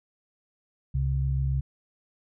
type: tone pair together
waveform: sine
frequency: 67.2 / 134.56 Hz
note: C2 / C3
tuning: +47 / +49 cents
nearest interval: octave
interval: 1202 cents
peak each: -26 dBFS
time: 0.94-1.61 s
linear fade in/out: 10 ms
effects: none